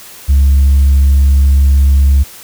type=tone with tanh clipping; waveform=triangle; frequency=69 Hz; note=C#2; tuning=7 cents flat; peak=-5 dBFS; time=0.28-2.24 s; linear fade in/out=20 ms; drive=6 dB; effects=white hiss -34 dBFS RMS until 2.43 s